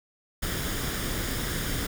pink noise with comb filter, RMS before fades -30 dBFS, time 0.42-1.87 s, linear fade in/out 10 ms, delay 0.58 ms, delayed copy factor +0.5, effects none

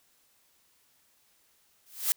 blue noise with exponential growth, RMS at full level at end -22 dBFS, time 1.86-2.12 s, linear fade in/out 0 ms, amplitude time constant 56 ms, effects white hiss -67 dBFS RMS until 2.16 s

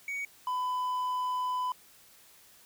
triangle tone pair in turn, 2244 / 1002.5 Hz, C#7 / B5, +21 / +26 cents, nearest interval octave + major second, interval 1395 cents, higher first, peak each -31 / -27 dBFS, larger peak second, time 0.08-0.25 / 0.47-1.72 s, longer second, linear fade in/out 2 ms, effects white hiss -58 dBFS RMS until 2.65 s

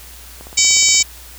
click train, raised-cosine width 1 ms, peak -22 dBFS, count 11, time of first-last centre 0.41-1.005 s, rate 16.8 Hz
harmonic tone, 762 Hz, G5, 49 cents flat, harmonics 3 / 4 / 5 / 6 / 7 / 8 / 9 / 10, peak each -19 / -24 / -22 / -21 / -18 / -20 / -14 / -17 dBFS, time 0.57-1.03 s, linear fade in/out 10 ms
effects added 60 Hz sine -39 dBFS peak until 1.38 s + white hiss -39 dBFS RMS until 1.38 s

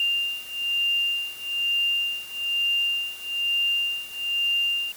sine beating tone pair, 2794 / 2795.1 Hz, F7 / F7, 0 / +1 cents, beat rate 1.1 Hz, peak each -25 / -27 dBFS, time 0-4.92 s, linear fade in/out 2 ms, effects white hiss -45 dBFS RMS until 4.96 s

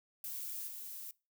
violet noise with level steps, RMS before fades -42 / -46 dBFS, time 0.24-1.11 s, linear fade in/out 2 ms, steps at 0.67 s, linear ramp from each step 20 ms, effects noise-tail reverb RT60 0.3 s tail -23 dB re dry

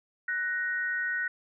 sine tone pair together, 1488 / 1874.8 Hz, F#6 / A#6, +9 / +9 cents, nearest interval major third, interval 400 cents, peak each -30 / -31 dBFS, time 0.28-1.28 s, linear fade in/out 5 ms, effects none

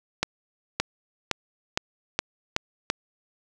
accelerating click train, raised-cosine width 0.2 ms, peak -5 dBFS, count 7, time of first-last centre 0.23-2.901 s, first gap 570 ms, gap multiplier 0.9, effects none

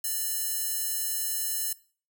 square tone with high-pass filter, 590 Hz, D5, 8 cents sharp, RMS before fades -30 dBFS, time 0.04-1.73 s, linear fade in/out 5 ms, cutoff 9700 Hz, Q 0.67, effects noise-tail reverb RT60 0.4 s tail -20 dB re dry

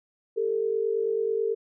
sine tone pair together, 401.7 / 450.9 Hz, G4 / A4, +42 / +42 cents, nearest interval major second, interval 200 cents, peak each -28 / -25 dBFS, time 0.36-1.55 s, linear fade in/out 20 ms, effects none

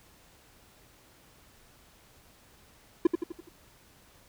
triangle tone with echo, 340 Hz, F4, 46 cents flat, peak -14 dBFS, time 3.05-3.07 s, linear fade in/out 5 ms, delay 84 ms, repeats 5, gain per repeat -6 dB, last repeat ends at 3.49 s, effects pink hiss -59 dBFS RMS until 4.28 s

